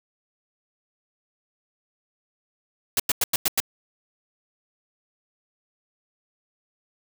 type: noise bursts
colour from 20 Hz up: white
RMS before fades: -21 dBFS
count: 6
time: 2.97-3.602 s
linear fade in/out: 2 ms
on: 27 ms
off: 94 ms
effects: none